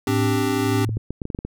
square chord, C suspended second, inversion none, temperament equal, 261.6 / 293.7 / 392 Hz, C4 / D4 / G4, 0 / 0 / 0 cents, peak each -25 dBFS, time 0.07-0.85 s, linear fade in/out 2 ms
sine tone with tremolo, 109.3 Hz, A2, 11 cents flat, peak -20 dBFS, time 0.08-0.98 s, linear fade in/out 5 ms, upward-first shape sine, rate 1.7 Hz, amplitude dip 65%
clicks, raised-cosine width 3 ms, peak -15 dBFS, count 9, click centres 0.892 / 0.97 / 1.106 / 1.218 / 1.254 / 1.302 / 1.348 / 1.389 / 1.45 s
effects none

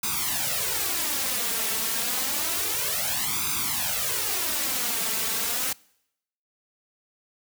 white noise with flanger, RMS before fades -27 dBFS, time 0.03-5.73 s, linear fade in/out 5 ms, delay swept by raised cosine 0.81 to 4.51 ms, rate 0.29 Hz, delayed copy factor +0.9, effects noise-tail reverb RT60 0.8 s tail -25 dB re dry + high-pass 60 Hz 12 dB/octave

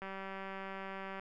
click train, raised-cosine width 0.5 ms, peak -29 dBFS, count 228, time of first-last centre 0.02-1.196 s, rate 193 Hz, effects none

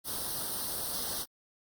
white noise with comb filter, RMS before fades -35 dBFS, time 0.04-1.26 s, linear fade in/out 50 ms, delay 0.21 ms, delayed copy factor +0.85, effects Opus 32 kbps

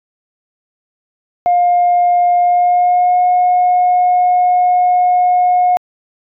sine tone with pitch glide, 708 to 721.6 Hz, F5 to F#5, +23 to -44 cents, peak -7 dBFS, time 1.46-5.77 s, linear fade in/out 0 ms, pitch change +33 cents, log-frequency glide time 2.39-3.24 s, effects tanh soft clip ceiling -5 dBFS

